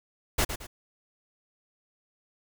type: noise with echo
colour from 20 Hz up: pink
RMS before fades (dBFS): -24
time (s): 0.38-0.45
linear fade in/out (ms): 10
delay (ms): 110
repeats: 2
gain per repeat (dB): -9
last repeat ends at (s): 0.67
effects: none